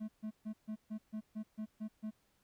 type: tone bursts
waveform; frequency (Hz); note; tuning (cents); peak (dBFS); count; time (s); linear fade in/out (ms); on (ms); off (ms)
triangle; 216.1; A3; -31; -36; 10; 0-2.11; 20; 85; 140
effects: pink hiss -75 dBFS RMS until 2.43 s